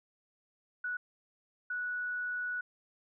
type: tone bursts at uneven times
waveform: sine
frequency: 1472 Hz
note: F#6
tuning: 9 cents flat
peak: -33 dBFS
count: 2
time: 0.84-0.97 / 1.7-2.61 s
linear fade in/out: 5 ms
effects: none